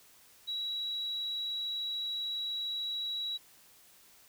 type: tone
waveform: sine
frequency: 3891 Hz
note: B7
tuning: 27 cents flat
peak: -33 dBFS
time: 0.47-3.38 s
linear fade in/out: 20 ms
effects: white hiss -60 dBFS RMS until 4.28 s